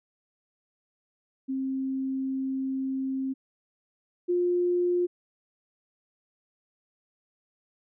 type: tone pair in turn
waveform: sine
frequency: 265.8 / 354.1 Hz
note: C4 / F4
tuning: +27 / +24 cents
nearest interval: perfect fourth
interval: 497 cents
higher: second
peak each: -27 / -22 dBFS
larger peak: second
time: 1.48-3.34 / 4.28-5.07 s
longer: first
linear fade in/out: 20 ms
effects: none